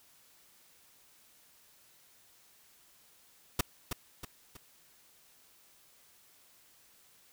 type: noise with echo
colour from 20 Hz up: pink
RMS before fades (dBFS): -27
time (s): 3.59-3.61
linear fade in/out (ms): 5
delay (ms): 320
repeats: 3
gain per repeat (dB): -7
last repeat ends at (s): 4.57
effects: white hiss -63 dBFS RMS until 7.32 s